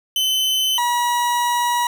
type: tone pair in turn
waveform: 40% pulse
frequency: 3045 / 963.6 Hz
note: F#7 / B5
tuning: +49 / -43 cents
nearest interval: octave + minor sixth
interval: 1992 cents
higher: first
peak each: -16 dBFS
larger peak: neither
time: 0.16-0.78 / 0.78-1.87 s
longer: second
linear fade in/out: 2 ms
effects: none